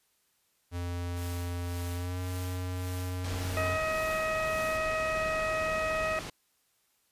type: tone with pitch glide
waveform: square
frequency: 87.6 to 90.95 Hz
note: F2 to F#2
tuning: +6 to -29 cents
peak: -33 dBFS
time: 0.71-3.79 s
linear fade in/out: 50 ms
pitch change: +65 cents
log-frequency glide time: 1.94-2.2 s
type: noise with tremolo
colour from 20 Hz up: white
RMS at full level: -46 dBFS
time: 1.16-4.78 s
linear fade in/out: 10 ms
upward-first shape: sine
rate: 1.8 Hz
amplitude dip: 70%
type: low-pass noise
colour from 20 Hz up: pink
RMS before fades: -40 dBFS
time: 3.24-6.3 s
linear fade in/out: 5 ms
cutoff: 7600 Hz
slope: 12 dB/octave
type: harmonic tone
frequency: 633 Hz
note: D#5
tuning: 30 cents sharp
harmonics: 1 / 2 / 3 / 4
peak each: -31 / -34 / -36 / -37 dBFS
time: 3.57-6.19 s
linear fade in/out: 0 ms
effects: white hiss -72 dBFS RMS until 7.11 s + resampled to 32000 Hz